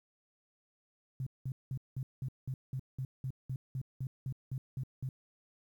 sine tone bursts, 130.81 Hz, C3, in tune, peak -34 dBFS, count 16, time 1.2-5.09 s, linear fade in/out 2 ms, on 65 ms, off 190 ms, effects 11-bit

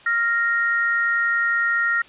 sine tone pair together, 1394.3 / 1864.7 Hz, F6 / A#6, -3 / 0 cents, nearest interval perfect fourth, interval 503 cents, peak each -21 / -20 dBFS, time 0.06-2.02 s, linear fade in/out 5 ms, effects white hiss -47 dBFS RMS until 2.08 s + resampled to 8000 Hz

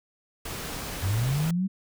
pink noise, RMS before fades -35 dBFS, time 0.45-1.51 s, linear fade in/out 5 ms
sine linear sweep, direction up, 87.3 to 196 Hz, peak -23 dBFS, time 1.02-1.68 s, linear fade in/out 20 ms
effects none

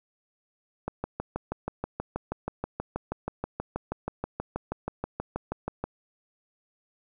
click train, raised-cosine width 1 ms, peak -16 dBFS, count 32, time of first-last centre 0.88-5.84 s, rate 6.25 Hz, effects none

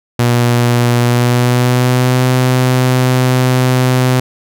sawtooth tone with pitch glide, 120.6 to 127.4 Hz, B2 to C3, -41 to -46 cents, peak -5 dBFS, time 0.19-4.2 s, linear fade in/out 5 ms, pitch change +95 cents, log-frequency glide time 0.98-2.25 s, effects none

